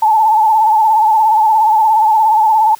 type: tone with vibrato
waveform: sine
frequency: 872 Hz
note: A5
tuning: 16 cents flat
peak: -7 dBFS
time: 0.02-2.75 s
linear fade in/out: 5 ms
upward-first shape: sine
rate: 17 Hz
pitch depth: 60 cents each way
effects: white hiss -41 dBFS RMS until 2.79 s